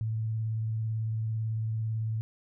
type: tone with vibrato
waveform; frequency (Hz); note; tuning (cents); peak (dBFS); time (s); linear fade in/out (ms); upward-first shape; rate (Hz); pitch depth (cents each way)
sine; 110.8; A2; +13; -28; 0.01-2.21; 0; square; 18; 17
effects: none